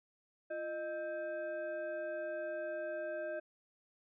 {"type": "tone with frequency modulation", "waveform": "sine", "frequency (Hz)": 616, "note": "D#5", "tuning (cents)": -17, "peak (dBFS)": -37, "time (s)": [0.5, 3.4], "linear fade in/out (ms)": 10, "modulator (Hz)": 960, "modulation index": 0.72, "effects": []}